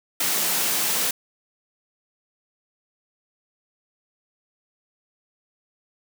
white high-pass noise, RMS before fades -23 dBFS, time 0.2-1.11 s, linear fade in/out 5 ms, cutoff 140 Hz, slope 96 dB/octave, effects none

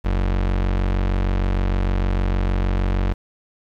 35% pulse tone, 46.5 Hz, F#1, 9 cents sharp, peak -16 dBFS, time 0.04-3.14 s, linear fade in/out 20 ms, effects low-pass 3000 Hz 12 dB/octave + 8-bit

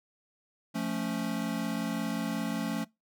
square chord, F augmented, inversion none, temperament equal, 174.61 / 220 / 277.2 Hz, F3 / A3 / C#4, 0 / 0 / 0 cents, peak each -37 / -34 / -36 dBFS, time 0.74-2.85 s, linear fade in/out 20 ms, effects noise-tail reverb RT60 0.2 s tail -22 dB re dry

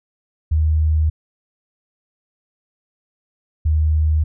sine tone pair in turn, 77.9 / 77.48 Hz, D#2 / D#2, +3 / -7 cents, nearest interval unison, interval 10 cents, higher first, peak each -13 dBFS, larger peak neither, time 0.51-1.1 / 3.65-4.24 s, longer neither, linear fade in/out 10 ms, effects none

